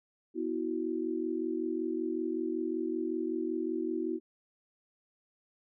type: chord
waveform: sine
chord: B suspended fourth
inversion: none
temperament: equal with one note detuned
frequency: 246.9 / 324.7 / 370 Hz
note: B3 / E4 / F#4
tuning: 0 / -26 / 0 cents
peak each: -38 / -33 / -35 dBFS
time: 0.34-4.2 s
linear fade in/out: 50 ms
effects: none